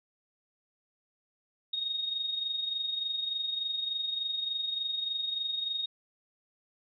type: tone with amplitude modulation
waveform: sine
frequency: 3729 Hz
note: A#7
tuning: in tune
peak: -28 dBFS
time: 1.73-5.86 s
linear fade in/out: 5 ms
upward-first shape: sine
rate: 23.4 Hz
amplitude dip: 55%
effects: none